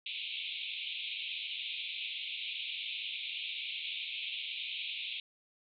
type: band-pass noise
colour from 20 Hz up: white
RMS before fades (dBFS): -40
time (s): 0.06-5.2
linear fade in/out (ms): 2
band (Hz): 2300 to 3800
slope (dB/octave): 96
effects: none